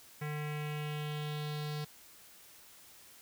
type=tone with low-pass filter sweep; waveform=square; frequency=150 Hz; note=D3; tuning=37 cents sharp; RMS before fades=-38 dBFS; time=0.21-1.85 s; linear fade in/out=10 ms; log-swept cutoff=2100 to 4600 Hz; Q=2.9; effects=white hiss -57 dBFS RMS until 3.21 s